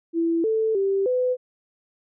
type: tone with pitch steps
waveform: sine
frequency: 332.8 / 441.6 / 391.3 / 503 Hz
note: E4 / A4 / G4 / B4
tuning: +17 / +6 / -3 / +32 cents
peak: -19 dBFS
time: 0.13-1.37 s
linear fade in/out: 50 ms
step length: 310 ms
effects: none